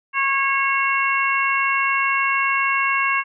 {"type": "harmonic tone", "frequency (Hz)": 547, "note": "C#5", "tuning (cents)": -23, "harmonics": [2, 3, 4, 5], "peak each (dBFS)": [-21, -24, -22, -24], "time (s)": [0.13, 3.24], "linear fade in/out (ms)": 50, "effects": []}